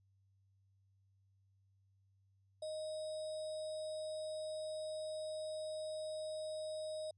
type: tone with sample-and-hold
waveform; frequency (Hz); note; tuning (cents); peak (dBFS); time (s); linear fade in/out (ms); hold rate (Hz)
sine; 622.3; D#5; 0; -40; 2.62-7.11; 5; 4410
effects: added 97 Hz sine -70 dBFS peak until 7.17 s + resampled to 24000 Hz